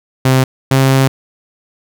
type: tone pair in turn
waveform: sawtooth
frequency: 130.81 / 133.87 Hz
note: C3 / C3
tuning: 0 / +40 cents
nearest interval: unison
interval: 40 cents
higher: second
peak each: -4 dBFS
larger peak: neither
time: 0.25-0.44 / 0.71-1.08 s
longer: second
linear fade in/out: 5 ms
effects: none